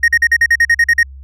triangle tone bursts, 1865 Hz, A#6, in tune, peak -5 dBFS, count 11, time 0.03-1.031 s, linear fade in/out 5 ms, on 51 ms, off 44 ms, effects added 67 Hz sine -31 dBFS peak until 1.23 s + resampled to 32000 Hz

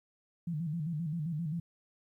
sine tone with vibrato, 160 Hz, D#3, 49 cents sharp, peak -32 dBFS, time 0.47-1.6 s, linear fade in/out 5 ms, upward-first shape square, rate 7.6 Hz, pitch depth 110 cents each way, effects 12-bit

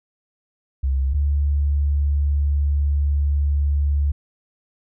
sine tone pair in turn, 67 / 71.88 Hz, C2 / D2, +42 / -37 cents, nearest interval minor second, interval 121 cents, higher second, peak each -17 / -16 dBFS, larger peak second, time 0.83-1.14 / 1.14-4.12 s, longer second, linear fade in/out 10 ms, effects none

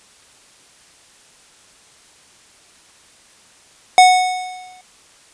square tone with exponential decay, 736 Hz, F#5, 9 cents flat, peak -4 dBFS, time 3.98-4.81 s, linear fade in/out 1 ms, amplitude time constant 180 ms, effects white hiss -49 dBFS RMS until 5.33 s + resampled to 22050 Hz

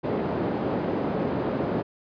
white band-pass noise, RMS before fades -27 dBFS, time 0.03-1.83 s, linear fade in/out 20 ms, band 150 to 450 Hz, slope 12 dB/octave, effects resampled to 11025 Hz

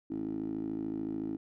10% pulse tone with band-pass filter, 53.7 Hz, A1, 41 cents flat, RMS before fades -36 dBFS, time 0.1-1.37 s, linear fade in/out 10 ms, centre 300 Hz, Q 7, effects none

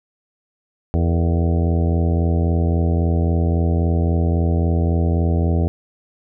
harmonic tone with a mistuned harmonic, 83.7 Hz, E2, 27 cents sharp, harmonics 1 / 2 / 3 / 4 / 5 / 6 / 7 / 8 / 9, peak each -16 / -22 / -26 / -28 / -30 / -32 / -33 / -34 / -35 dBFS, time 0.94-5.68 s, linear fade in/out 0 ms, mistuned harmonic 6, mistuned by -92 cents, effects none

